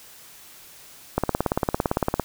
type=click train; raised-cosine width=1 ms; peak=-6 dBFS; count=19; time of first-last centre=1.18-2.197 s; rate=17.7 Hz; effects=white hiss -47 dBFS RMS until 2.24 s